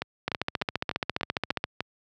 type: two click trains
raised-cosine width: 0.3 ms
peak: -13 / -10 dBFS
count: 7 / 21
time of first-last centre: 0.02-1.806 / 0.28-1.641 s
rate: 3.36 / 14.7 Hz
effects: high-pass 80 Hz 12 dB/octave